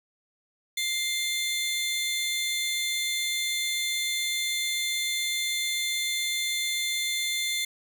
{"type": "tone pair together", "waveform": "sawtooth", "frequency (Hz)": [2097, 3524], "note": ["C7", "A7"], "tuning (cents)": [3, 2], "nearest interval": "major sixth", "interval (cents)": 899, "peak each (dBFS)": -26, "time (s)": [0.77, 7.65], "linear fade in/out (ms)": 5, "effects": []}